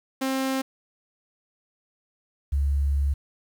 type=tone pair in turn; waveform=sawtooth / sine; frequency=265.5 / 70.32 Hz; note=C4 / C#2; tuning=+25 / +25 cents; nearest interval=octave + major seventh; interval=2300 cents; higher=first; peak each=-20 dBFS; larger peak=neither; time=0.21-0.62 / 2.52-3.14 s; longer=second; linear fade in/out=10 ms; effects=9-bit